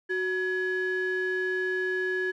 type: ring-modulated tone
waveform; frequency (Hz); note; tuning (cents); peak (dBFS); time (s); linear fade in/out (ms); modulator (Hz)
triangle; 659.3; E5; 0; -20; 0.09-2.32; 20; 1030
effects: tanh soft clip ceiling -19 dBFS